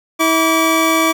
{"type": "tone pair together", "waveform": "25% pulse", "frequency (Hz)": [323.5, 1153], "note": ["E4", "D6"], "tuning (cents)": [-32, -32], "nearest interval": "octave + minor seventh", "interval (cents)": 2200, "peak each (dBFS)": -11, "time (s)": [0.19, 1.13], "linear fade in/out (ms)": 20, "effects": []}